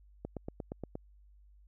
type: click train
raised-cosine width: 2 ms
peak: -25 dBFS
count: 7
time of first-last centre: 0.25-0.954 s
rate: 8.52 Hz
effects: added 50 Hz sine -57 dBFS peak until 1.67 s